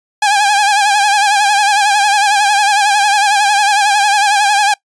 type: tone with vibrato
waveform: sawtooth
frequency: 819 Hz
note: G#5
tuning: 24 cents flat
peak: -5 dBFS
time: 0.22-4.74 s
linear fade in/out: 5 ms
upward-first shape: sine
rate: 11 Hz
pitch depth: 69 cents each way
effects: noise-tail reverb RT60 0.1 s tail -23 dB re dry + resampled to 22050 Hz